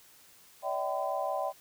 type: tone cluster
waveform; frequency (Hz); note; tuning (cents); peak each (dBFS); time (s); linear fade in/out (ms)
sine; 576 / 642 / 772 / 1014; D5 / E5 / G5 / B5; -34 / -46 / -27 / +45; -35 / -35 / -34 / -37; 0.62-1.53; 50
effects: white hiss -58 dBFS RMS until 1.6 s